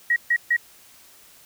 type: tone bursts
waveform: sine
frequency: 1900 Hz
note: A#6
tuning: 33 cents sharp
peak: -16 dBFS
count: 3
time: 0.1-0.566 s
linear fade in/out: 5 ms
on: 62 ms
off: 140 ms
effects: white hiss -51 dBFS RMS until 1.45 s